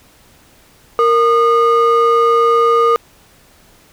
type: ring-modulated tone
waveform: triangle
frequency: 843 Hz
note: G#5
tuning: 26 cents sharp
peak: -3 dBFS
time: 0.99-2.96 s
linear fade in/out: 0 ms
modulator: 379 Hz
effects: tanh soft clip ceiling -1 dBFS + pink hiss -48 dBFS RMS until 3.92 s